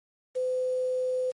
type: tone with quantisation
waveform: sine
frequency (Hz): 509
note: C5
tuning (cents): -48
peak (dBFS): -25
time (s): 0.35-1.32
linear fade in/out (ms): 20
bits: 8
effects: MP3 48 kbps